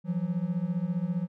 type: beating tone pair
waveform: triangle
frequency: 168.3 / 183.3 Hz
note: E3 / F#3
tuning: +36 / -16 cents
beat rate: 15 Hz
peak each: -28 dBFS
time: 0.04-1.28 s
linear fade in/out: 50 ms
effects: none